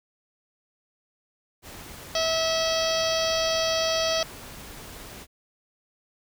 pink noise, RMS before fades -42 dBFS, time 1.62-5.27 s, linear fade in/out 50 ms
harmonic tone, 649 Hz, E5, 27 cents flat, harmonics 1 / 2 / 3 / 4 / 5 / 6 / 7 / 8 / 9, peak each -25 / -33 / -35 / -36 / -31 / -36 / -32 / -33 / -35 dBFS, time 2.15-4.23 s, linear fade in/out 2 ms
effects none

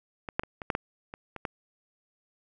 clicks, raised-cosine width 0.5 ms, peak -20 / -10 / -23 / -22 / -12 / -13 / -24 / -23 / -16 dBFS, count 9, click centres 0.288 / 0.395 / 0.435 / 0.618 / 0.702 / 0.751 / 1.139 / 1.363 / 1.452 s, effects none

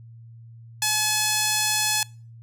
sawtooth tone with band-pass filter, 854 Hz, G#5, 48 cents sharp, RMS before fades -23 dBFS, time 0.82-2.03 s, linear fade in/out 2 ms, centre 7500 Hz, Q 0.78, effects noise-tail reverb RT60 0.4 s tail -26 dB re dry + added 115 Hz sine -42 dBFS peak until 2.42 s

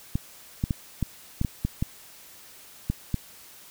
clicks, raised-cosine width 5 ms, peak -12 dBFS, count 10, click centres 0.155 / 0.639 / 0.708 / 1.027 / 1.414 / 1.448 / 1.65 / 1.825 / 2.9 / 3.143 s, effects white hiss -49 dBFS RMS until 3.7 s

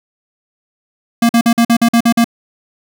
square tone bursts, 233.2 Hz, A#3, 1 cent sharp, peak -8 dBFS, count 9, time 1.22-2.244 s, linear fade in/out 5 ms, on 72 ms, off 47 ms, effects none

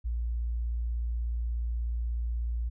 sine tone, 58.27 Hz, A#1, in tune, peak -28 dBFS, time 0.04-2.7 s, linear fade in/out 20 ms, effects none

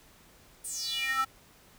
square tone with high-pass filter sweep, 265.7 Hz, C4, 27 cents sharp, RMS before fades -32 dBFS, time 0.64-1.25 s, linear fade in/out 10 ms, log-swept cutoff 9700 to 1100 Hz, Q 7.3, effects pink hiss -58 dBFS RMS until 1.78 s

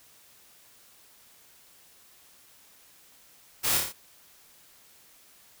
white noise with echo, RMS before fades -27 dBFS, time 3.63-3.79 s, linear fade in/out 20 ms, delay 28 ms, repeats 5, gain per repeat -3 dB, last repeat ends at 3.93 s, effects white hiss -57 dBFS RMS until 5.6 s

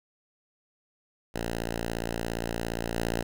5% pulse tone with level steps, 57.3 Hz, A#1, 29 cents flat, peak -19 / -16 dBFS, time 1.34-3.23 s, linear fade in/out 10 ms, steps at 2.95 s, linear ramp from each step 20 ms, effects none

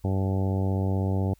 harmonic tone, 96 Hz, G2, 36 cents flat, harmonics 1 / 2 / 3 / 4 / 5 / 6 / 7 / 8 / 9, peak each -24 / -30 / -34 / -36 / -38 / -40 / -41 / -42 / -43 dBFS, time 0.04-1.34 s, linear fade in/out 5 ms, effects added 50 Hz sine -58 dBFS peak until 1.39 s + white hiss -65 dBFS RMS until 1.39 s

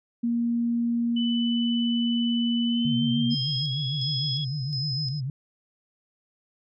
sine tone, 235.3 Hz, A#3, 16 cents sharp, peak -22 dBFS, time 0.23-3.35 s, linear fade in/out 10 ms
sine tone with pitch glide, 2994 to 3341 Hz, F#7 to G#7, +20 to +10 cents, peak -30 dBFS, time 1.16-4.45 s, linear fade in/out 10 ms, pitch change +190 cents, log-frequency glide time 2.65-3.8 s
sine tone with vibrato, 138.59 Hz, C#3, in tune, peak -27 dBFS, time 2.85-5.3 s, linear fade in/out 2 ms, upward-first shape triangle, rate 6.6 Hz, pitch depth 210 cents each way
sine tone with tremolo, 5100 Hz, D#8, 42 cents sharp, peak -29 dBFS, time 3.3-5.21 s, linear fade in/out 20 ms, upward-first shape square, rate 1.4 Hz, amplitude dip 60%
effects none

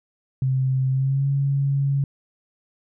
sine tone with pitch glide, 131.4 to 138.97 Hz, C3 to C#3, +8 to +5 cents, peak -18 dBFS, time 0.42-2.04 s, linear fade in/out 2 ms, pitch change +97 cents, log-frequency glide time 0.9-1.27 s, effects none

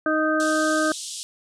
harmonic tone, 311.1 Hz, D#4, in tune, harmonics 1 / 2 / 4 / 5, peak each -23 / -24 / -26 / -25 dBFS, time 0.06-0.92 s, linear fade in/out 2 ms
white band-pass noise, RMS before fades -34 dBFS, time 0.4-1.23 s, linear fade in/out 0 ms, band 3100 to 9400 Hz, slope 48 dB/octave
effects none

